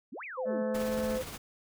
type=exponential two-way sweep; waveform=sine; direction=up then down; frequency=190 to 2666 to 190 Hz; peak=-39 dBFS; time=0.12-0.63 s; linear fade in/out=10 ms; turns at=0.24 s
type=tone; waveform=sine; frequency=514 Hz; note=C5; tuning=31 cents flat; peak=-31 dBFS; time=0.37-1.23 s; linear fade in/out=20 ms
type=harmonic tone; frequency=217.5 Hz; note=A3; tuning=20 cents flat; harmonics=1 / 2 / 3 / 4 / 5 / 6 / 7 / 8; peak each=-33 / -43 / -41 / -47 / -49 / -50 / -52 / -50 dBFS; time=0.45-1.2 s; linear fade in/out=50 ms
type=noise with tremolo; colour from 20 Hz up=pink; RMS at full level=-40 dBFS; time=0.74-1.38 s; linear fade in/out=10 ms; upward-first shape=sine; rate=17 Hz; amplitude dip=40%
effects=none